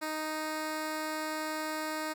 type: tone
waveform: 10% pulse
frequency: 310.7 Hz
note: D#4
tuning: 2 cents flat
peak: -25 dBFS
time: 0.01-2.14 s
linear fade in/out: 20 ms
effects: none